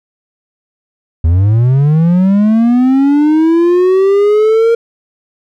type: linear sweep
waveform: triangle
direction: up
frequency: 77.78 to 466.2 Hz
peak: -4 dBFS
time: 1.24-4.75 s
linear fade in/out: 5 ms
effects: none